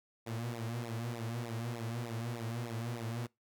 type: tone with flanger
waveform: sawtooth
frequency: 116.6 Hz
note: A#2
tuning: 1 cent sharp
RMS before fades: -39 dBFS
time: 0.26-3.27 s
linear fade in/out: 10 ms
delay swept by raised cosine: 0.64 to 6.54 ms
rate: 3.3 Hz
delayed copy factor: -0.9
effects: noise-tail reverb RT60 0.2 s tail -24 dB re dry